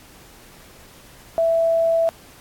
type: tone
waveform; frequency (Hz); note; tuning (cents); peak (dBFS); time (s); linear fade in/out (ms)
sine; 661; E5; +5; -15; 1.38-2.09; 0
effects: pink hiss -47 dBFS RMS until 2.4 s + AAC 64 kbps